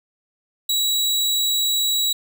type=tone; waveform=sawtooth; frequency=3891 Hz; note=B7; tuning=27 cents flat; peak=-15 dBFS; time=0.69-2.13 s; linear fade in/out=5 ms; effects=none